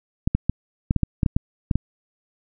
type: clicks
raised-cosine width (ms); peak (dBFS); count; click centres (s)
5; -6; 11; 0.275 / 0.35 / 0.496 / 0.909 / 0.963 / 1.033 / 1.232 / 1.262 / 1.365 / 1.712 / 1.756
effects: none